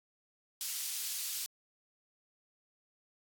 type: high-pass noise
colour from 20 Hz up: pink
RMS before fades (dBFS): -38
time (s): 0.61-1.46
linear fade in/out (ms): 0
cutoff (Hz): 4600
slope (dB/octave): 12
effects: AAC 64 kbps